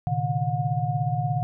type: tone cluster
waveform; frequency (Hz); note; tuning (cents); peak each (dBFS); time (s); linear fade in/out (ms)
sine; 116.6 / 133.6 / 150.4 / 721; A#2 / C3 / D3 / F#5; +1 / +36 / +42 / -45; -28; 0.07-1.43; 0
effects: none